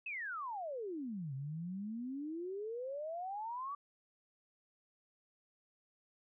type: exponential two-way sweep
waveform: sine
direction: down then up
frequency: 2668 to 130.81 to 1168 Hz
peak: -39 dBFS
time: 0.06-3.75 s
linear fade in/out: 5 ms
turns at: 1.34 s
effects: none